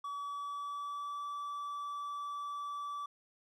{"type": "tone with pitch glide", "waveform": "triangle", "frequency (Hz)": [1141, 1156.3], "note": ["C#6", "D6"], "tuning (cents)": [50, -27], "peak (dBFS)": -36, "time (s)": [0.04, 3.06], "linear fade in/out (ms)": 5, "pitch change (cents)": 23, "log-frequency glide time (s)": [0.15, 1.23], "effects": []}